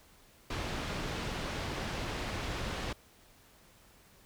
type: low-pass noise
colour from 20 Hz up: pink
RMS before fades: -37 dBFS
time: 0.5-2.93 s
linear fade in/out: 5 ms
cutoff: 4500 Hz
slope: 12 dB/octave
effects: pink hiss -61 dBFS RMS until 4.25 s